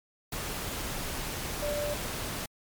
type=tone in noise; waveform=sine; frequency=587.3 Hz; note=D5; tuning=in tune; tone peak=-30 dBFS; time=1.62-1.94 s; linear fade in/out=5 ms; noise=pink; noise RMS=-35 dBFS; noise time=0.32-2.46 s; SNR=+2 dB; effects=MP3 96 kbps